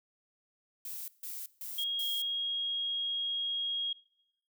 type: noise bursts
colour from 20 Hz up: violet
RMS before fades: -41 dBFS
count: 4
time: 0.85-2.22 s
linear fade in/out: 2 ms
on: 230 ms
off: 150 ms
type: tone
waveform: sine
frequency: 3275 Hz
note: G#7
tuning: 25 cents flat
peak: -31 dBFS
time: 1.78-3.93 s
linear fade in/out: 5 ms
effects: noise-tail reverb RT60 0.8 s tail -21 dB re dry

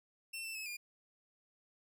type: tone with pitch steps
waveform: sawtooth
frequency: 2699 / 2667 / 2585 / 2413 Hz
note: E7 / E7 / E7 / D7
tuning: +40 / +20 / -34 / +46 cents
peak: -38 dBFS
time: 0.33-0.77 s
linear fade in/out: 10 ms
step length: 110 ms
effects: none

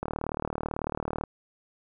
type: click train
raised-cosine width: 1 ms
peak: -16 dBFS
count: 47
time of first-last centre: 0.03-1.237 s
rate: 38.1 Hz
effects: none

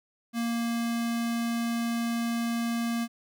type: tone with notch filter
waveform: square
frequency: 233.1 Hz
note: A#3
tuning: in tune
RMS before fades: -29 dBFS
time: 0.33-3.08 s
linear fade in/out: 50 ms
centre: 530 Hz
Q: 1.4
effects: none

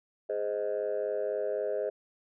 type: chord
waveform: sine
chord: Ab major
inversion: none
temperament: just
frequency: 415.3 / 519.1 / 623 Hz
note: Ab4 / C5 / Eb5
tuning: 0 / -14 / +2 cents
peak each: -32 dBFS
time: 0.29-1.9 s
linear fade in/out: 10 ms
effects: tanh soft clip ceiling -23 dBFS

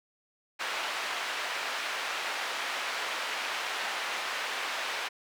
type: band-pass noise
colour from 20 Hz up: white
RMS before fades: -34 dBFS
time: 0.59-5.09 s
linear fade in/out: 20 ms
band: 660 to 2600 Hz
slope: 12 dB/octave
effects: none

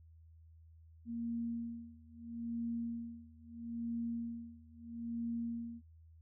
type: tone with tremolo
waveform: sine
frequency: 233.1 Hz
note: A#3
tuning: in tune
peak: -35 dBFS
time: 1.05-5.82 s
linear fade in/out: 50 ms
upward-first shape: sine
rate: 0.76 Hz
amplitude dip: 95%
effects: added 81 Hz sine -57 dBFS peak until 6.21 s

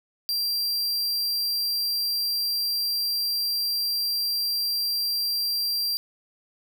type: tone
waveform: 45% pulse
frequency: 4735 Hz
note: D8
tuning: 13 cents sharp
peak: -23 dBFS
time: 0.29-5.97 s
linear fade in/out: 0 ms
effects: 9-bit

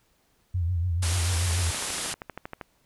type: tone with vibrato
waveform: sine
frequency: 87.1 Hz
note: F2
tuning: 4 cents flat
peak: -23 dBFS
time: 0.54-1.71 s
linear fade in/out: 10 ms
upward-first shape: triangle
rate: 6.9 Hz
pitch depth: 110 cents each way
type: low-pass noise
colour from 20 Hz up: white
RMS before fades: -32 dBFS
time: 1.02-2.14 s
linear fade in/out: 10 ms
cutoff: 11000 Hz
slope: 96 dB/octave
type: click train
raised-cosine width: 0.5 ms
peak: -20 dBFS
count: 15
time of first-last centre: 1.51-2.612 s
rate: 12.7 Hz
effects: pink hiss -67 dBFS RMS until 2.85 s

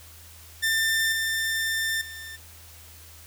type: tone with level steps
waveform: sawtooth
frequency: 1791 Hz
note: A6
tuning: 30 cents sharp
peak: -18 / -21 / -34 dBFS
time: 0.62-2.37 s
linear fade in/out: 20 ms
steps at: 1.12 / 2.01 s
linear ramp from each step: 5 ms
effects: added 81 Hz sine -49 dBFS peak until 3.26 s + white hiss -49 dBFS RMS until 3.26 s

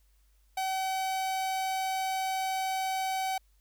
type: tone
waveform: 45% pulse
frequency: 761 Hz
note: F#5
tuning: 48 cents sharp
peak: -29 dBFS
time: 0.57-3.38 s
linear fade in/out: 5 ms
effects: added 50 Hz sine -62 dBFS peak until 3.6 s + white hiss -73 dBFS RMS until 3.6 s

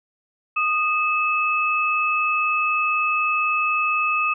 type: tone pair together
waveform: sine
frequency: 1234 / 2596 Hz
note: D#6 / E7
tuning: -15 / -27 cents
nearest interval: octave + minor second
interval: 1288 cents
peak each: -21 dBFS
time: 0.56-4.34 s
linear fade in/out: 10 ms
effects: none

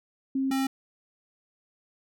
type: tone pair in turn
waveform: sine / square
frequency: 267.7 / 267.7 Hz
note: C4 / C4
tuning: +40 / +40 cents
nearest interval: unison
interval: 0 cents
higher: neither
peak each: -24 / -25 dBFS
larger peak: first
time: 0.35-0.51 / 0.51-0.67 s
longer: neither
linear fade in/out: 5 ms
effects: none

